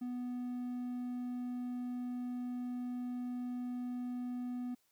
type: tone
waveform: triangle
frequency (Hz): 246.9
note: B3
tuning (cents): 0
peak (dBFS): -35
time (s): 0.01-4.75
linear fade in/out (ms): 10
effects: white hiss -75 dBFS RMS until 4.91 s